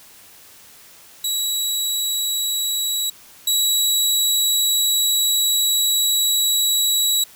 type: tone pair in turn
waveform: 20% pulse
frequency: 3892 / 3892 Hz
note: B7 / B7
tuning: -26 / -26 cents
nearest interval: unison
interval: 0 cents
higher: neither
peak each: -14 / -10 dBFS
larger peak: second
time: 1.24-3.1 / 3.47-7.24 s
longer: second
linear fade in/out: 5 ms
effects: white hiss -46 dBFS RMS until 7.35 s